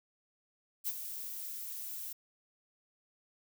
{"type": "noise with ADSR envelope", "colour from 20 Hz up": "violet", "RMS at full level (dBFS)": -33, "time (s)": [0.84, 2.13], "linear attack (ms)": 39, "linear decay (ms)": 41, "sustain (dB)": -9, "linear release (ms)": 8, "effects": []}